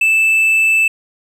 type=tone; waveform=triangle; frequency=2637 Hz; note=E7; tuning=in tune; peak=-8 dBFS; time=0.01-0.88 s; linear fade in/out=5 ms; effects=none